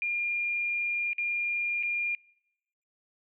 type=tone with dropouts; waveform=sine; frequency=2408 Hz; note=D7; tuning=43 cents sharp; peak=-27 dBFS; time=0.02-2.15 s; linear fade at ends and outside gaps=1 ms; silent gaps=1.132-1.182 / 1.828-1.833 s; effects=noise-tail reverb RT60 0.9 s tail -26 dB re dry